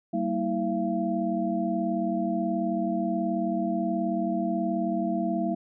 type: tone cluster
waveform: sine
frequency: 192 / 230.6 / 324.1 / 681 Hz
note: G3 / A#3 / E4 / F5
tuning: -36 / -19 / -29 / -44 cents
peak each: -30 dBFS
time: 0.13-5.55 s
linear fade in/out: 10 ms
effects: none